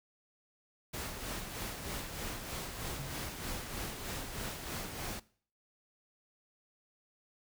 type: noise with tremolo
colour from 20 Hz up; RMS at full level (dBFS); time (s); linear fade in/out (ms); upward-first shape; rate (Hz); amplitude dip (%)
pink; -39; 0.93-5.2; 10; sine; 3.2; 45
type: tone with exponential decay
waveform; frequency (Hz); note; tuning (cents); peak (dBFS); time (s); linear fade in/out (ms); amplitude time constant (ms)
sine; 138.2; C#3; -5; -37; 2.99-3.43; 2; 94
effects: noise-tail reverb RT60 0.5 s tail -21 dB re dry